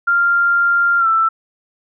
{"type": "tone with pitch glide", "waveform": "sine", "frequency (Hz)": [1393, 1329.3], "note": ["F6", "E6"], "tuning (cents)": [-5, 14], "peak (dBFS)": -11, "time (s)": [0.07, 1.29], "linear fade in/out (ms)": 10, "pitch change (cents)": -81, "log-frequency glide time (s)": [0.99, 1.07], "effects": []}